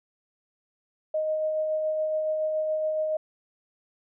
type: tone with tremolo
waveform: sine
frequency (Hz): 622.3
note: D#5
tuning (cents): 0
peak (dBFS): -23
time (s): 1.14-3.17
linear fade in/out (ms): 5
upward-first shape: sine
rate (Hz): 7.1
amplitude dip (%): 25
effects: none